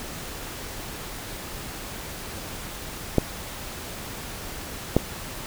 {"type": "clicks", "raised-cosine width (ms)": 2, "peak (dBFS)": -3, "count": 2, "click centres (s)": [3.183, 4.966], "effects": ["pink hiss -36 dBFS RMS until 5.46 s"]}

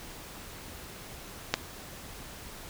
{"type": "clicks", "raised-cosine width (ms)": 0.2, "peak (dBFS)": [-6, -25], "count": 2, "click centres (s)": [1.54, 1.545], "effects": ["pink hiss -45 dBFS RMS until 2.69 s"]}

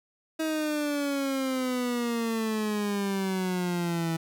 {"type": "exponential sweep", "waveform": "30% pulse", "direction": "down", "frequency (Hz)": [319.6, 162.7], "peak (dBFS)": -24, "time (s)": [0.39, 4.17], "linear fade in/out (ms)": 10, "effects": []}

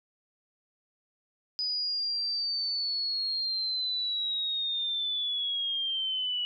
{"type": "linear sweep", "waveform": "sine", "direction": "down", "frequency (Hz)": [4978, 2929], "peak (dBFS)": -28, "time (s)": [1.59, 6.45], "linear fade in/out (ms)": 0, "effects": []}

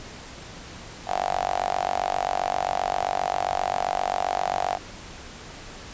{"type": "tone with high-pass filter", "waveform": "sawtooth", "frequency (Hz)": 47.56, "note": "F#1", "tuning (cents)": 48, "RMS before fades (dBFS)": -26, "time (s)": [1.06, 4.79], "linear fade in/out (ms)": 50, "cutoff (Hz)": 730, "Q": 9.7, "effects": ["pink hiss -41 dBFS RMS until 5.93 s", "resampled to 16000 Hz"]}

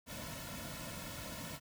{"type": "noise with comb filter", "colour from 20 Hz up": "pink", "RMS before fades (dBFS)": -45, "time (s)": [0.06, 1.6], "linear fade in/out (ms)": 50, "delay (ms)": 2.5, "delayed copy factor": -0.95, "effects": []}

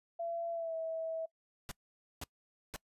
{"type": "tone with pitch glide", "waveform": "sine", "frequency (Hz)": [676, 649.6], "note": ["E5", "E5"], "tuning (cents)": [43, -26], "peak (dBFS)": -35, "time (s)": [0.19, 1.26], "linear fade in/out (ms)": 10, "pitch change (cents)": -69, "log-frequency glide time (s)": [0.52, 0.75]}
{"type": "noise bursts", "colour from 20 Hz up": "pink", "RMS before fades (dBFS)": -42, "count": 3, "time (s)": [1.69, 2.762], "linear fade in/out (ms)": 0, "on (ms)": 24, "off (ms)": 500}
{"effects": ["noise-tail reverb RT60 0.1 s tail -24 dB re dry", "resampled to 32000 Hz"]}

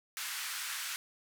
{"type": "band-pass noise", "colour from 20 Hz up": "pink", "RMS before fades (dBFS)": -39, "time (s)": [0.17, 0.96], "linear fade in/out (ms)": 0, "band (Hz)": [1300, 15000], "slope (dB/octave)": 24, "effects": []}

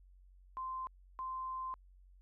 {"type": "tone bursts at uneven times", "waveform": "sine", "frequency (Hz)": 1040, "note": "C6", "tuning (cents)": -11, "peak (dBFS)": -38, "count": 2, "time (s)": [[0.57, 0.87], [1.19, 1.74]], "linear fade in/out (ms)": 0, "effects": ["added 46 Hz sine -58 dBFS peak until 2.21 s"]}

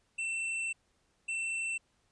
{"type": "tone bursts at uneven times", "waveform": "square", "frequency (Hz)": 2687, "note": "E7", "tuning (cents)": 33, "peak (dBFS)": -33, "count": 2, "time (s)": [[0.18, 0.73], [1.28, 1.78]], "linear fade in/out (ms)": 10, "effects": ["pink hiss -73 dBFS RMS until 2.11 s", "resampled to 22050 Hz"]}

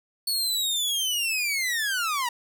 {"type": "linear sweep", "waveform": "sawtooth", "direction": "down", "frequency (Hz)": [4435, 928], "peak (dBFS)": -21, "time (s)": [0.27, 2.29], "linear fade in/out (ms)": 5, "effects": []}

